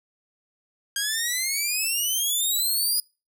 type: exponential sweep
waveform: 10% pulse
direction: up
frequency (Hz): 1604 to 4978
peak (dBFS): -15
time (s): 0.96-3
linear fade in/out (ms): 2
effects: noise-tail reverb RT60 0.3 s tail -26 dB re dry